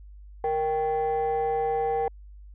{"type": "tone pair together", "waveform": "sine", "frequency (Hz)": [466.2, 783.6], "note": ["A#4", "G5"], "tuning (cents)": [0, -1], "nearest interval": "major sixth", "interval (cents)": 899, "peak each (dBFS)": -24, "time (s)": [0.44, 2.08], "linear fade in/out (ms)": 2, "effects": ["tanh soft clip ceiling -20 dBFS", "added 50 Hz sine -43 dBFS peak until 2.54 s"]}